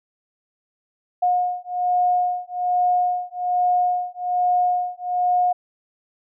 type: beating tone pair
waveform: sine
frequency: 719 / 720.2 Hz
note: F#5 / F#5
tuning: -50 / -47 cents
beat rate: 1.2 Hz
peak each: -21 dBFS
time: 1.22-5.53 s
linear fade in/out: 10 ms
effects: none